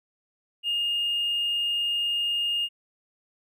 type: tone with hard clipping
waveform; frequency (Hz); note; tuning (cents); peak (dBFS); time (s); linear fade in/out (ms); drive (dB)
sine; 2836; F7; +26; -24; 0.63-2.69; 50; 1
effects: none